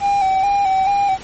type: tone with vibrato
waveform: triangle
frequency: 784 Hz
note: G5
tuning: in tune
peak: -11 dBFS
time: 0-1.18 s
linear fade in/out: 50 ms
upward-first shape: square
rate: 2.3 Hz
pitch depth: 43 cents each way
effects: pink hiss -36 dBFS RMS until 1.23 s + MP3 32 kbps